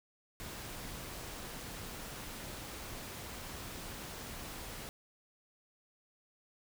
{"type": "noise", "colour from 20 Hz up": "pink", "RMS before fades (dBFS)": -45, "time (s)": [0.4, 4.89], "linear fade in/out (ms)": 0, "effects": []}